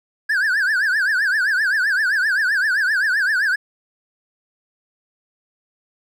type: tone with vibrato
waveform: triangle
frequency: 1611 Hz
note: G6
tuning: 47 cents sharp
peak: -14 dBFS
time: 0.29-3.56 s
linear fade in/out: 10 ms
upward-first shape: triangle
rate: 7.7 Hz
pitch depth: 210 cents each way
effects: none